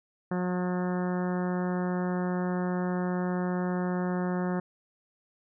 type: harmonic tone with a mistuned harmonic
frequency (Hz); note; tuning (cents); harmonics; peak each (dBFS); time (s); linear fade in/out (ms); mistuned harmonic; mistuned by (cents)
180.5; F#3; -43; 1 / 2 / 3 / 4 / 5 / 6 / 7 / 8 / 9 / 10; -28 / -34 / -38 / -40 / -42 / -44 / -45 / -46 / -47 / -48; 0.31-4.6; 5; 10; -18
effects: none